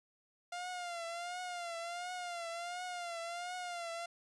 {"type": "tone with vibrato", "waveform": "sawtooth", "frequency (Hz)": 698.5, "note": "F5", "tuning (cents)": 0, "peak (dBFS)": -36, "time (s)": [0.52, 4.06], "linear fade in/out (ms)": 5, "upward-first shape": "triangle", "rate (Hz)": 1.4, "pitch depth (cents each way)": 81, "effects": ["resampled to 22050 Hz"]}